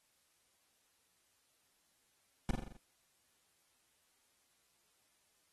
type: noise with echo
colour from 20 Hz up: brown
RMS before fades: -31 dBFS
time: 2.49-2.51 s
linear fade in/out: 2 ms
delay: 43 ms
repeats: 6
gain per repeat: -4 dB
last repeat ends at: 2.768 s
effects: white hiss -75 dBFS RMS until 5.52 s + AAC 32 kbps